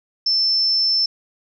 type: tone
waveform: sine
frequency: 5310 Hz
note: E8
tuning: 12 cents sharp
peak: -15 dBFS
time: 0.26-1.06 s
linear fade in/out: 5 ms
effects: none